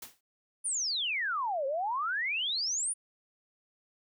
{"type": "noise with exponential decay", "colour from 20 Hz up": "white", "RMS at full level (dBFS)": -40, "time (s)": [0.02, 0.21], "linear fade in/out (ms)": 5, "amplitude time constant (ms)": 40}
{"type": "exponential two-way sweep", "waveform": "sine", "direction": "down then up", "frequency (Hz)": [9956, 523, 9956], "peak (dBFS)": -29, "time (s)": [0.64, 2.94], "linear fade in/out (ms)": 20, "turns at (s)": 1.66}
{"effects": []}